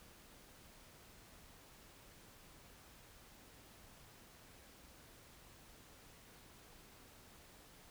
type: silence
effects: pink hiss -61 dBFS RMS until 7.9 s